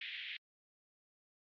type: band-pass noise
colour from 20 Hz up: pink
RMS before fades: -45 dBFS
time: 0.01-0.37 s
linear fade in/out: 5 ms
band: 1900 to 3600 Hz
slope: 48 dB/octave
effects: AAC 64 kbps